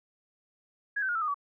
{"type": "tone with pitch steps", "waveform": "sine", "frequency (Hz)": [1661.2, 1541, 1429.5, 1326.1, 1230.2, 1141.2], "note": ["G#6", "G6", "F6", "E6", "D#6", "C#6"], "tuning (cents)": [0, -30, 40, 10, -20, 50], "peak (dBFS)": -27, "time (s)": [0.96, 1.344], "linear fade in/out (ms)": 10, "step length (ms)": 64, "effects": []}